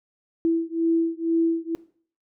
sine beating tone pair, 329.6 / 331.7 Hz, E4 / E4, 0 / +11 cents, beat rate 2.1 Hz, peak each -23 dBFS, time 0.45-1.75 s, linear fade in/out 0 ms, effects noise-tail reverb RT60 0.5 s tail -19 dB re dry

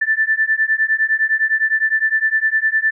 sine beating tone pair, 1760 / 1769.8 Hz, A6 / A6, 0 / +10 cents, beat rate 9.8 Hz, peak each -17 dBFS, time 0.01-2.91 s, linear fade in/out 10 ms, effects none

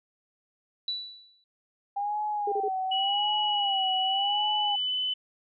sine tone with exponential decay, 3951 Hz, B7, in tune, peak -26 dBFS, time 0.88-1.44 s, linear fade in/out 2 ms, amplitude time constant 120 ms
sine tone with vibrato, 798 Hz, G5, 31 cents sharp, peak -27 dBFS, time 1.96-4.76 s, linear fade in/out 10 ms, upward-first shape sine, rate 0.88 Hz, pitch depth 100 cents each way
sine tone bursts, 415.3 Hz, G#4, in tune, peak -27 dBFS, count 3, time 2.47-2.684 s, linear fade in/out 5 ms, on 52 ms, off 29 ms
sine tone with pitch glide, 2930 to 3014 Hz, F#7 to F#7, -18 to +31 cents, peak -26 dBFS, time 2.91-5.14 s, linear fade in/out 10 ms, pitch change +49 cents, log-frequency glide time 3.92-5.01 s
effects none

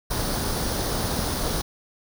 pink noise with comb filter, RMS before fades -26 dBFS, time 0.1-1.62 s, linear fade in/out 10 ms, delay 0.2 ms, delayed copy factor +0.55, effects none

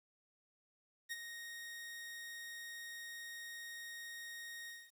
sawtooth tone with ADSR envelope, 1864.7 Hz, A#6, in tune, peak -35 dBFS, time 1.09-4.92 s, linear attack 29 ms, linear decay 30 ms, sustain -8 dB, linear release 240 ms, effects 11-bit

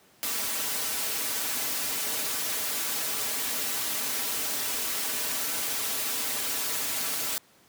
white noise with comb filter, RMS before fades -30 dBFS, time 0.23-7.38 s, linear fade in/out 0 ms, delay 5.6 ms, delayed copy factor -0.95, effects pink hiss -59 dBFS RMS until 7.68 s + high-pass 150 Hz 12 dB/octave

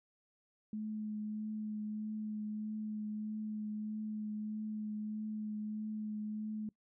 sine tone with vibrato, 213.6 Hz, G#3, 49 cents sharp, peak -37 dBFS, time 0.73-6.69 s, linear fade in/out 2 ms, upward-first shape triangle, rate 1.6 Hz, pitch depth 16 cents each way, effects noise-tail reverb RT60 0.1 s tail -22 dB re dry

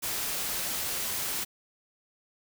white noise, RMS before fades -32 dBFS, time 0.02-1.45 s, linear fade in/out 20 ms, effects none

